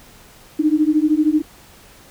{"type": "beating tone pair", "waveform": "sine", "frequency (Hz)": [299.9, 312.9], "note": ["D4", "D#4"], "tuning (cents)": [36, 10], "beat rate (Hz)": 13, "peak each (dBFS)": -16, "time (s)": [0.59, 1.42], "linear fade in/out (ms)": 10, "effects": ["pink hiss -46 dBFS RMS until 2.1 s"]}